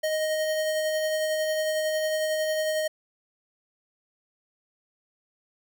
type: tone with tremolo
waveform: square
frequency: 623 Hz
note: D#5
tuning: 2 cents sharp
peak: -24 dBFS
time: 0.03-2.88 s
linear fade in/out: 10 ms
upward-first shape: sine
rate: 11 Hz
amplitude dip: 25%
effects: none